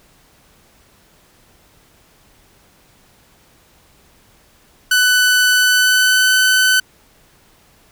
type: tone with pitch glide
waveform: sawtooth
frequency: 1496 to 1511.6 Hz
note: F#6 to F#6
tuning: +19 to +37 cents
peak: -7 dBFS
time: 4.91-6.8 s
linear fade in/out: 5 ms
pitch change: +18 cents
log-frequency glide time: 5.55-6.34 s
effects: pink hiss -52 dBFS RMS until 7.91 s